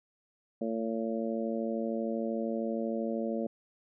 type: harmonic tone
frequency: 112.9 Hz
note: A2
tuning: 45 cents sharp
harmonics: 2 / 3 / 4 / 5 / 6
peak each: -33 / -38 / -38 / -36 / -43 dBFS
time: 0.61-3.47 s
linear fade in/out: 5 ms
effects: none